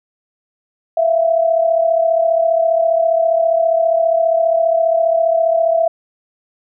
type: tone pair together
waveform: sine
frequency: 658 / 692.9 Hz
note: E5 / F5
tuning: -3 / -14 cents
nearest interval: minor second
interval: 89 cents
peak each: -12 / -18 dBFS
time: 0.97-5.88 s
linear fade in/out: 5 ms
effects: none